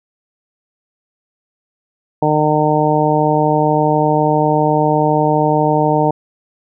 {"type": "harmonic tone", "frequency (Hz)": 152.1, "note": "D#3", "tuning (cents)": -39, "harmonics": [1, 2, 3, 4, 5, 6], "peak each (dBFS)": [-18, -18, -18, -18, -18, -18], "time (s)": [2.22, 6.11], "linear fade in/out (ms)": 5, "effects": []}